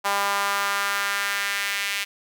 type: tone with high-pass filter sweep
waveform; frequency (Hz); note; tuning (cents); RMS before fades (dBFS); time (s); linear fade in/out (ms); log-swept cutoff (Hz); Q
sawtooth; 200.3; G3; +38; -25; 0.04-2.05; 20; 910 to 2300; 2
effects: none